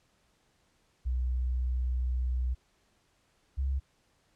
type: tone pair in turn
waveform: sine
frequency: 62.4 / 67.28 Hz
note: B1 / C2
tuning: +19 / +49 cents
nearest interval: minor second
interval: 130 cents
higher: second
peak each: -27 dBFS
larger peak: neither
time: 1.05-2.55 / 3.57-3.8 s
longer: first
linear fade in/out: 20 ms
effects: pink hiss -70 dBFS RMS until 4.35 s + low-pass 9000 Hz 12 dB/octave